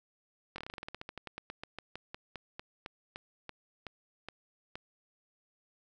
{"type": "slowing click train", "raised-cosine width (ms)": 0.3, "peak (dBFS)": -25, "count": 29, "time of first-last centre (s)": [0.56, 4.755], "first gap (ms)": 22, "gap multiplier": 1.12, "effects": []}